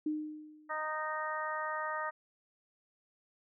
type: tone with exponential decay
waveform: sine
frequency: 305.6 Hz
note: D#4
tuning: 31 cents flat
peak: -29 dBFS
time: 0.06-0.89 s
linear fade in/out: 5 ms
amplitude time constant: 180 ms
type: harmonic tone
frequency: 309.5 Hz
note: D#4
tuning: 9 cents flat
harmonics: 2 / 3 / 4 / 5 / 6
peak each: -41 / -40 / -38 / -44 / -41 dBFS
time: 0.69-2.11 s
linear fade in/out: 20 ms
effects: none